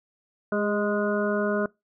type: harmonic tone with a mistuned harmonic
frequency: 207.7 Hz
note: G#3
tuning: in tune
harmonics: 1 / 2 / 3 / 5 / 6 / 7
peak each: -27 / -28 / -28 / -37 / -36 / -32 dBFS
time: 0.52-1.66 s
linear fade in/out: 2 ms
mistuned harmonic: 2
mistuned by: -26 cents
effects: noise-tail reverb RT60 0.2 s tail -23 dB re dry